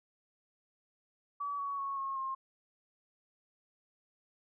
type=tone with pitch steps; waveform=sine; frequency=1143 / 1123.4 / 1104.1 / 1085.1 / 1066.5 Hz; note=D6 / C#6 / C#6 / C#6 / C6; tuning=-47 / +23 / -7 / -37 / +33 cents; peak=-34 dBFS; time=1.4-2.35 s; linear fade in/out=10 ms; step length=190 ms; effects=none